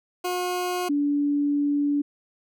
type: tone pair in turn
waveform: 20% pulse / sine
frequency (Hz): 359.8 / 288.5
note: F#4 / D4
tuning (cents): -48 / -31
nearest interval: major third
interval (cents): 383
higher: first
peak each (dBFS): -20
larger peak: neither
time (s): 0.24-0.89 / 0.89-2.02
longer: second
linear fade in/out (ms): 10
effects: none